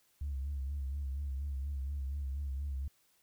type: tone with vibrato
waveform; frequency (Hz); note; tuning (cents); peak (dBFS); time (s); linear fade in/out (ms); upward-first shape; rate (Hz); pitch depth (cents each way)
sine; 69.3; C#2; 0; -33; 0.21-2.88; 5; sine; 4.2; 74
effects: tanh soft clip ceiling -31 dBFS + white hiss -71 dBFS RMS until 3.22 s